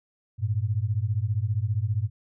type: beating tone pair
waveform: sine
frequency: 98.6 / 113.6 Hz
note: G2 / A#2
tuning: +11 / -44 cents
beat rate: 15 Hz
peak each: -26 dBFS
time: 0.38-2.1 s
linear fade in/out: 50 ms
effects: none